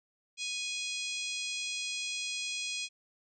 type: harmonic tone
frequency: 830.6 Hz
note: G#5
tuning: in tune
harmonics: 3 / 4 / 5 / 6 / 7 / 8 / 9 / 10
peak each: -38 / -40 / -42 / -44 / -45 / -46 / -47 / -48 dBFS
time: 0.37-2.89 s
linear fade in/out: 50 ms
effects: none